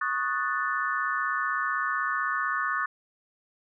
sine chord, D# half-diminished seventh, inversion third, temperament equal, 1108.7 / 1244.5 / 1480 / 1760 Hz, C#6 / D#6 / F#6 / A6, 0 / 0 / 0 / 0 cents, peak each -31 dBFS, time 0.01-2.86 s, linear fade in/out 5 ms, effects none

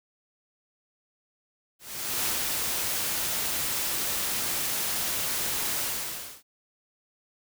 white noise with ADSR envelope, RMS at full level -27 dBFS, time 1.79-6.43 s, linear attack 480 ms, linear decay 95 ms, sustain -2 dB, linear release 630 ms, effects none

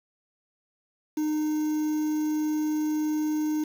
triangle tone with quantisation, 306.1 Hz, D#4, 28 cents flat, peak -22 dBFS, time 1.17-3.64 s, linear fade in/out 5 ms, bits 7, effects none

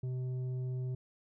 triangle tone with tanh clipping, 127.5 Hz, C3, 44 cents flat, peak -35 dBFS, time 0.03-0.95 s, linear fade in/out 5 ms, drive 11 dB, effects none

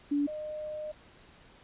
sine tone pair in turn, 288.1 / 610.5 Hz, D4 / D#5, -33 / -33 cents, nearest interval octave + minor second, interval 1300 cents, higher second, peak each -25 / -35 dBFS, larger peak first, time 0.11-0.27 / 0.27-0.92 s, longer second, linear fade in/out 10 ms, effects pink hiss -57 dBFS RMS until 1.63 s + resampled to 8000 Hz

